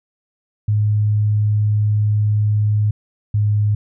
sine tone pair in turn, 105.4 / 104.61 Hz, G#2 / G#2, +26 / +13 cents, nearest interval unison, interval 13 cents, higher first, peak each -13 dBFS, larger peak neither, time 0.68-2.91 / 3.34-3.75 s, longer first, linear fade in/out 5 ms, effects none

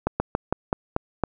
slowing click train, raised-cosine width 1 ms, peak -7 dBFS, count 7, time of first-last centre 0.07-1.237 s, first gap 130 ms, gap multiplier 1.16, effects none

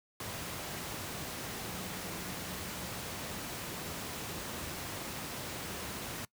sine tone in noise, 183.5 Hz, F#3, 14 cents flat, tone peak -48 dBFS, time 1.61-2.9 s, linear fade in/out 2 ms, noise pink, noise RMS -40 dBFS, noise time 0.2-6.25 s, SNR -11 dB, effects noise-tail reverb RT60 0.1 s tail -22 dB re dry + high-pass 80 Hz 12 dB/octave

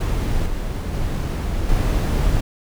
brown noise with level steps, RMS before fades -20 / -24 / -22 / -18 dBFS, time 0-2.41 s, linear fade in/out 10 ms, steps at 0.46 / 0.93 / 1.69 s, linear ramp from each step 2 ms, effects none

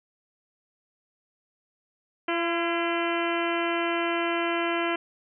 harmonic tone with a mistuned harmonic, 340 Hz, F4, 46 cents flat, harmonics 1 / 2 / 3 / 4 / 5 / 6 / 7 / 8 / 9, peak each -28 / -31 / -33 / -34 / -35 / -36 / -36 / -37 / -38 dBFS, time 2.28-4.96 s, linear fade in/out 5 ms, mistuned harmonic 5, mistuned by -42 cents, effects none

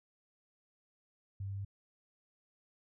sine tone with pitch steps, 98 / 98.57 / 99.14 Hz, G2 / G2 / G2, 0 / +10 / +20 cents, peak -37 dBFS, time 1.4-1.649 s, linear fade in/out 5 ms, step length 83 ms, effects none

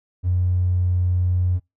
triangle tone, 89.9 Hz, F#2, 49 cents flat, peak -13 dBFS, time 0.23-1.6 s, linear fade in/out 50 ms, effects noise-tail reverb RT60 0.2 s tail -25 dB re dry + tanh soft clip ceiling -14 dBFS

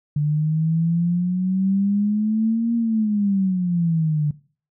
sine exponential two-way sweep, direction up then down, 146.4 to 234.6 to 146.4 Hz, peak -17 dBFS, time 0.16-4.31 s, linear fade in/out 5 ms, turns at 2.75 s, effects noise-tail reverb RT60 0.4 s tail -19 dB re dry

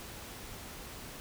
silence, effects pink hiss -46 dBFS RMS until 1.2 s

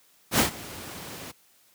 pink noise with ADSR envelope, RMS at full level -18 dBFS, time 0.31-1.32 s, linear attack 82 ms, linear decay 110 ms, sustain -21 dB, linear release 14 ms, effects white hiss -61 dBFS RMS until 1.74 s + high-pass 100 Hz 12 dB/octave

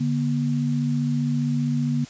sine tone pair together, 145.1 / 240.3 Hz, D3 / B3, -21 / -47 cents, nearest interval major sixth, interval 874 cents, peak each -23 dBFS, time 0-2.05 s, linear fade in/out 10 ms, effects white hiss -45 dBFS RMS until 2.09 s + resampled to 16000 Hz

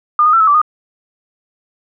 sine tone with pitch steps, 1212 / 1239 / 1341 / 1294 / 1163 / 1232 Hz, D#6 / D#6 / E6 / E6 / D6 / D#6, -46 / -8 / +29 / -32 / -17 / -17 cents, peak -7 dBFS, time 0.19-0.616 s, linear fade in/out 2 ms, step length 71 ms, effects none

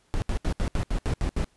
brown noise bursts, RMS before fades -25 dBFS, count 9, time 0.14-1.444 s, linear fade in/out 0 ms, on 80 ms, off 73 ms, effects pink hiss -65 dBFS RMS until 1.56 s + resampled to 24000 Hz

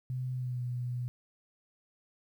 sine tone with pitch glide, 127.7 to 123.14 Hz, C3 to B2, -42 to -5 cents, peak -32 dBFS, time 0.1-1.08 s, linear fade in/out 0 ms, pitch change -63 cents, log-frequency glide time 0.33-0.62 s, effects 11-bit

